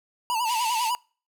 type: tone with vibrato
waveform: square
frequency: 932 Hz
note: A#5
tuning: 1 cent flat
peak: -24 dBFS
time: 0.3-0.95 s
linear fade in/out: 0 ms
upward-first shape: sine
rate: 10 Hz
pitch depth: 110 cents each way
type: band-pass noise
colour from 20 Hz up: pink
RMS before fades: -35 dBFS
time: 0.45-0.92 s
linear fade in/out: 50 ms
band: 2100 to 12000 Hz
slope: 48 dB/octave
effects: noise-tail reverb RT60 0.4 s tail -26 dB re dry